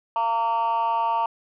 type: tone with amplitude modulation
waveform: sine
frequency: 917 Hz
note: A#5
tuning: 29 cents flat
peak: -14 dBFS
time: 0.16-1.26 s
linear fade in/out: 2 ms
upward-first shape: sine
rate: 231 Hz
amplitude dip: 95%
effects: tanh soft clip ceiling -16 dBFS